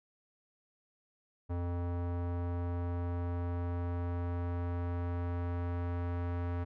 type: tone with low-pass filter sweep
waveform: square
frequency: 87.31 Hz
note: F2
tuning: in tune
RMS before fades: -35 dBFS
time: 1.49-6.65 s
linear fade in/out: 20 ms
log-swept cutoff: 960 to 1500 Hz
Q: 0.93
effects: none